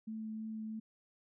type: tone with vibrato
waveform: sine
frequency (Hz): 219.1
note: A3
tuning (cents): -7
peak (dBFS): -39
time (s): 0.07-0.8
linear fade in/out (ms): 10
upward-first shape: triangle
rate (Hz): 3.1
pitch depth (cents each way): 10
effects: none